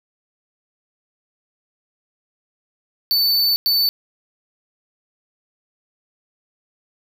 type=tone bursts at uneven times; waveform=square; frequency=4511 Hz; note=C#8; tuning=29 cents sharp; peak=-15 dBFS; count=2; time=3.11-3.56 / 3.66-3.89 s; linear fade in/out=0 ms; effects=none